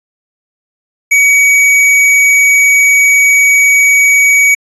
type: tone with hard clipping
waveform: sine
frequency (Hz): 2262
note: C#7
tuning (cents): +34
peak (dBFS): -6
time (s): 1.11-4.55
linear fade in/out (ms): 10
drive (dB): 13
effects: resampled to 24000 Hz